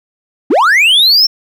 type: linear sweep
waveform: triangle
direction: up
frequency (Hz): 212.8 to 5480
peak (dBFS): -4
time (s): 0.5-1.27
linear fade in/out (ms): 10
effects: none